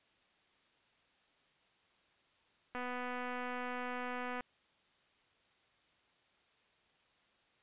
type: click train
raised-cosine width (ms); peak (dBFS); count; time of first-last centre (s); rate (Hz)
0.5; -27; 412; 2.75-4.407; 248
effects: white hiss -71 dBFS RMS until 7.62 s + resampled to 8000 Hz